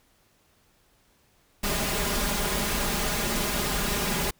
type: noise with comb filter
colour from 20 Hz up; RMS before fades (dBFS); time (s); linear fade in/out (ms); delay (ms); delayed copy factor
pink; -27; 1.63-4.31; 10; 4.9; +0.75
effects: pink hiss -64 dBFS RMS until 4.39 s